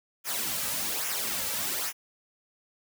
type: noise with flanger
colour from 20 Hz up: white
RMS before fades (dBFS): -31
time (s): 0.24-1.93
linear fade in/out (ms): 50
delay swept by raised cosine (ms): 0.23 to 2.83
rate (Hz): 1.2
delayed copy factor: -0.65
effects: none